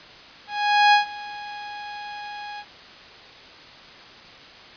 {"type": "tone with ADSR envelope", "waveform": "sawtooth", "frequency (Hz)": 828, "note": "G#5", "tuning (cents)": -5, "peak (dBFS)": -8, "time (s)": [0.47, 2.65], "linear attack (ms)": 460, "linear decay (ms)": 120, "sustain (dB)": -21, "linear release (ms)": 59, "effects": ["white hiss -44 dBFS RMS until 4.76 s", "resampled to 11025 Hz"]}